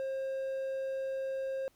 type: tone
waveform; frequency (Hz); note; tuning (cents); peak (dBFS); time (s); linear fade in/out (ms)
triangle; 534; C5; +35; -31; 0-1.68; 0
effects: pink hiss -69 dBFS RMS until 1.75 s